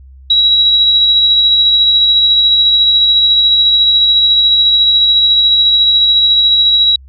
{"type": "tone with tremolo", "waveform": "sine", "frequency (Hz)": 3877, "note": "B7", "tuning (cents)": -33, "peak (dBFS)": -5, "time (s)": [0.3, 6.96], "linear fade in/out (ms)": 5, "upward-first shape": "sine", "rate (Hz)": 14, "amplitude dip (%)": 25, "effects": ["added 66 Hz sine -34 dBFS peak until 7.08 s"]}